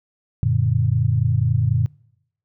sine chord, Gb augmented, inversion none, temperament equal, 92.5 / 116.54 / 146.83 Hz, Gb2 / Bb2 / D3, 0 / 0 / 0 cents, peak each -22 / -18 / -22 dBFS, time 0.43-1.86 s, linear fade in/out 0 ms, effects noise-tail reverb RT60 0.8 s tail -25 dB re dry

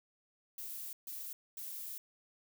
violet noise bursts at uneven times, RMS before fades -44 dBFS, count 3, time 0.58-0.93 / 1.07-1.33 / 1.57-1.98 s, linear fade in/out 2 ms, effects none

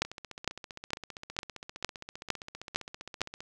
two click trains, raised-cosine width 0.2 ms, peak -9 / -24 dBFS, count 8 / 52, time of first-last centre 0.02-3.216 / 0.05-3.405 s, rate 2.19 / 15.2 Hz, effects none

